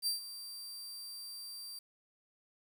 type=tone with ADSR envelope; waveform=sawtooth; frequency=4700 Hz; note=D8; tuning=1 cent sharp; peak=-27 dBFS; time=0.02-1.79 s; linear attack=48 ms; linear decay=130 ms; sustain=-14 dB; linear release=4 ms; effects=10-bit